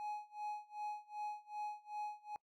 triangle tone with tremolo, 839 Hz, G#5, 17 cents sharp, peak -37 dBFS, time 0-2.36 s, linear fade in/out 0 ms, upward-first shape sine, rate 2.6 Hz, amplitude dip 95%, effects noise-tail reverb RT60 0.1 s tail -23 dB re dry

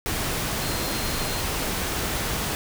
sine tone in noise, 4186 Hz, C8, in tune, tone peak -37 dBFS, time 0.62-1.41 s, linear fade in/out 0 ms, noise pink, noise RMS -27 dBFS, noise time 0.06-2.55 s, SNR -13 dB, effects none

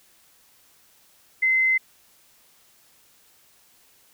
sine tone, 2060 Hz, C7, 28 cents flat, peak -17 dBFS, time 1.42-1.78 s, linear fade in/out 10 ms, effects white hiss -58 dBFS RMS until 4.13 s

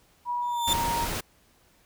sine tone with pitch glide, 968 to 935.6 Hz, B5 to A#5, -35 to +6 cents, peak -26 dBFS, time 0.25-1.08 s, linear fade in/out 50 ms, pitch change -59 cents, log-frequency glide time 0.49-0.67 s
sawtooth tone with exponential growth, 3550 Hz, A7, 15 cents sharp, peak -17 dBFS, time 0.42-0.73 s, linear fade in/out 1 ms, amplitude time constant 67 ms
pink noise, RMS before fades -31 dBFS, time 0.67-1.21 s, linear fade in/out 10 ms
effects pink hiss -62 dBFS RMS until 1.85 s

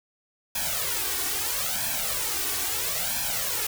white noise with flanger, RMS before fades -28 dBFS, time 0.55-3.67 s, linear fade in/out 5 ms, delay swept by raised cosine 1.2 to 2.7 ms, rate 0.76 Hz, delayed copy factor +0.95, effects none

